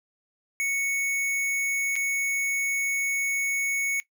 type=tone with dropouts; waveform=square; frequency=2217 Hz; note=C#7; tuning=in tune; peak=-25 dBFS; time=0.6-4 s; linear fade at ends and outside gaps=0 ms; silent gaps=1.956-1.963 s; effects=noise-tail reverb RT60 0.1 s tail -18 dB re dry